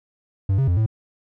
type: tone with pitch steps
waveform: triangle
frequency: 96.8 / 134.8 / 88.1 / 110 Hz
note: G2 / C#3 / F2 / A2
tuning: -21 / -48 / +16 / 0 cents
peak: -14 dBFS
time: 0.49-0.862 s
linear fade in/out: 5 ms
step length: 93 ms
effects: none